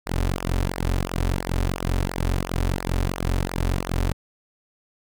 sawtooth tone with flanger, 45 Hz, F#1, 47 cents flat, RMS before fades -24 dBFS, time 0.06-4.13 s, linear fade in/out 10 ms, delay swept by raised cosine 0.25 to 6.25 ms, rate 2.9 Hz, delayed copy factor -0.8, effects none

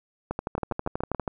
two click trains, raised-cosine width 1 ms, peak -15 / -14 dBFS, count 5 / 13, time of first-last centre 0.58-1.147 / 0.31-1.278 s, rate 7.05 / 12.4 Hz, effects none

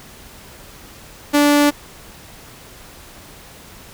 sawtooth tone, 291 Hz, D4, 16 cents flat, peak -7 dBFS, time 1.33-1.71 s, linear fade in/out 20 ms, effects pink hiss -41 dBFS RMS until 3.93 s

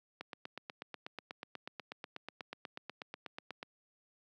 click train, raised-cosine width 0.3 ms, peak -26 dBFS, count 29, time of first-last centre 0.21-3.629 s, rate 8.19 Hz, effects high-pass 200 Hz 12 dB/octave

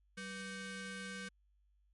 sawtooth ring-modulated tone, 680 Hz, F5, 46 cents flat, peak -36 dBFS, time 0.17-1.29 s, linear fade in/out 10 ms, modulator 872 Hz, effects added 50 Hz sine -69 dBFS peak until 1.93 s + MP3 48 kbps

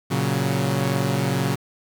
sawtooth chord, F# major, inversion first, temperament equal, 116.54 / 138.59 / 185 Hz, A#2 / C#3 / F#3, 0 / 0 / 0 cents, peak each -22 / -19 / -22 dBFS, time 0.1-1.56 s, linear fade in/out 20 ms, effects 7-bit

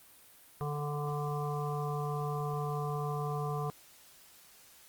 harmonic tone, 146.83 Hz, D3, in tune, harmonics 1 / 3 / 5 / 7 / 8, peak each -34 / -39 / -41 / -42 / -43 dBFS, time 0.61-3.7 s, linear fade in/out 0 ms, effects white hiss -58 dBFS RMS until 4.88 s + Opus 32 kbps

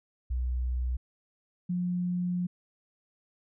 sine tone pair in turn, 62.1 / 178.25 Hz, B1 / F3, +10 / +36 cents, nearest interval octave + tritone, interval 1826 cents, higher second, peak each -27 dBFS, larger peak neither, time 0.3-0.97 / 1.69-2.47 s, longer second, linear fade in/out 10 ms, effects none

